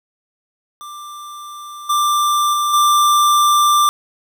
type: tone with level steps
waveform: square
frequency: 1183 Hz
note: D6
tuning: 12 cents sharp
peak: -31 / -14 / -16 / -11 dBFS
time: 0.81-3.89 s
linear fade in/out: 0 ms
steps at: 1.89 / 2.53 / 2.73 s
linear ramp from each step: 10 ms
effects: 8-bit